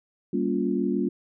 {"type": "chord", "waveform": "sine", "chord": "G half-diminished seventh", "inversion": "none", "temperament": "just", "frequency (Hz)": [196, 235.2, 282.2, 352.8], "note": ["G3", "Bb3", "Db4", "F4"], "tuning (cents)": [0, 16, 31, 18], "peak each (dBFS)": -28, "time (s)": [0.33, 1.09], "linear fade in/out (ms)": 5, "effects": []}